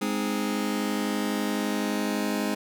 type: chord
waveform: sawtooth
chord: Ab major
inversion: none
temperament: just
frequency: 207.7 / 259.6 / 311.5 Hz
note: Ab3 / C4 / Eb4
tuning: 0 / -13 / +2 cents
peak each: -24 / -27 / -27 dBFS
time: 0.01-2.55 s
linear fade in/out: 10 ms
effects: none